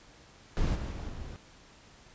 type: noise with level steps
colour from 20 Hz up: brown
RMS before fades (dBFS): -28 / -35 / -38 / -41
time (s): 0.57-1.36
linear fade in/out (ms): 0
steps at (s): 0.74 / 0.91 / 1.08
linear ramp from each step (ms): 20
effects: pink hiss -56 dBFS RMS until 2.14 s + resampled to 16000 Hz